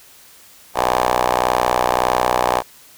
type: ring-modulated tone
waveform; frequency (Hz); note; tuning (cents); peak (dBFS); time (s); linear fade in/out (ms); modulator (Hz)
10% pulse; 61.74; B1; 0; -4; 0.74-2.63; 50; 783
effects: white hiss -46 dBFS RMS until 2.97 s